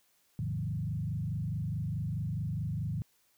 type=tone with frequency modulation; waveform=sine; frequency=130.81 Hz; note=C3; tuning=in tune; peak=-31 dBFS; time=0.39-3.02 s; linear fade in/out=0 ms; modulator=24.7 Hz; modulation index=1.7; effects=white hiss -70 dBFS RMS until 3.37 s